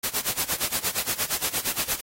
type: noise with tremolo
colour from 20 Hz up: white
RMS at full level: -24 dBFS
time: 0.03-2.01 s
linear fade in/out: 10 ms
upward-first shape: sine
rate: 8.6 Hz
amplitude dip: 90%
effects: AAC 48 kbps